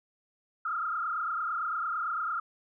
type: tone with frequency modulation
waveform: sine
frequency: 1323 Hz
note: E6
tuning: 6 cents sharp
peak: -29 dBFS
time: 0.65-2.4 s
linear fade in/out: 5 ms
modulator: 28.9 Hz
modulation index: 3
effects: none